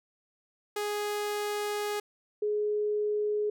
sawtooth / sine tone pair in turn, 415.3 / 419.6 Hz, G#4 / G#4, 0 / +18 cents, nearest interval unison, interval 18 cents, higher second, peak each -26 dBFS, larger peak neither, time 0.76-2 / 2.42-3.5 s, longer first, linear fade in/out 5 ms, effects none

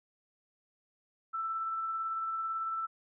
sine tone with tremolo, 1327 Hz, E6, 11 cents sharp, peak -31 dBFS, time 1.33-2.87 s, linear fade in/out 20 ms, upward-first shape sine, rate 18 Hz, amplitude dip 25%, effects none

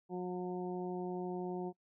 harmonic tone, 180.6 Hz, F#3, 42 cents flat, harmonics 1 / 2 / 3 / 4 / 5, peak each -41 / -39 / -52 / -46 / -50 dBFS, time 0.09-1.73 s, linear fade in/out 50 ms, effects noise-tail reverb RT60 0.1 s tail -26 dB re dry

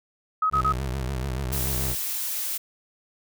sine tone bursts, 1269 Hz, D#6, 34 cents sharp, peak -19 dBFS, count 3, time 0.42-0.723 s, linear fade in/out 5 ms, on 79 ms, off 33 ms
25% pulse tone with vibrato, 65.41 Hz, C2, in tune, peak -23 dBFS, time 0.51-1.96 s, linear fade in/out 50 ms, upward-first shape sine, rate 7 Hz, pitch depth 120 cents each way
blue noise, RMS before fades -29 dBFS, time 1.52-2.58 s, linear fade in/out 10 ms
effects none

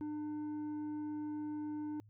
sine tone with tanh clipping, 300.6 Hz, D4, 40 cents sharp, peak -39 dBFS, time 0.01-2 s, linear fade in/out 0 ms, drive 6 dB, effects added 106 Hz sine -58 dBFS peak until 2.09 s

